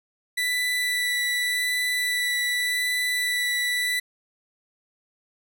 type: tone with vibrato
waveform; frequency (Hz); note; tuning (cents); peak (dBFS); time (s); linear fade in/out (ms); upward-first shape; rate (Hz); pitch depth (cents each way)
30% pulse; 1975.5; B6; 0; -20; 0.37-4; 10; sine; 0.86; 9
effects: none